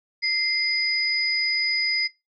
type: tone pair together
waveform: sine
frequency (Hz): 2086 / 4961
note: C7 / D#8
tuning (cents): -6 / -6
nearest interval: octave + minor third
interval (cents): 1500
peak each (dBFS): -24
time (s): 0.22-2.08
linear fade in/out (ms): 20
effects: noise-tail reverb RT60 0.2 s tail -18 dB re dry